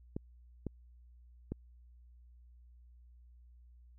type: clicks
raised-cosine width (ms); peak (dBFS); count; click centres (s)
3; -24; 3; 0.165 / 0.667 / 1.52
effects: added 60 Hz sine -56 dBFS peak until 3.98 s